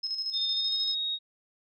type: tone with tremolo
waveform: sine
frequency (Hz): 5160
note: E8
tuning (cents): -38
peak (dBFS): -28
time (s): 0.03-0.95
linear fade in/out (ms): 10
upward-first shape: square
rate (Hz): 13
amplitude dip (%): 50
type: tone with pitch glide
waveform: sine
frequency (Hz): 3633 to 3759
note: A#7 to A#7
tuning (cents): -45 to +14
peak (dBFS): -28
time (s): 0.32-1.19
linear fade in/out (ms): 50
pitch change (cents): +59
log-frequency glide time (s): 0.52-0.83
effects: none